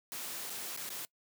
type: noise with dropouts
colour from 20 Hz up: white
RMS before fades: -41 dBFS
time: 0.12-1.05 s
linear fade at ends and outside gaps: 0 ms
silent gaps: 0.497-0.502 / 0.764-0.774 / 0.891-0.903 s
effects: noise-tail reverb RT60 0.1 s tail -23 dB re dry + high-pass 150 Hz 12 dB/octave